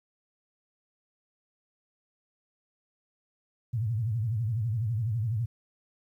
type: tone with vibrato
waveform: sine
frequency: 112.3 Hz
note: A2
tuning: 36 cents sharp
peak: -26 dBFS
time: 3.73-5.46 s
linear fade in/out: 10 ms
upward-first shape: sine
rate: 12 Hz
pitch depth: 170 cents each way
effects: 11-bit